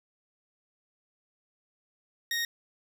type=tone; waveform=20% pulse; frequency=1864.7 Hz; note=A#6; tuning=in tune; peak=-23 dBFS; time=2.31-2.45 s; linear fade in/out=2 ms; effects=none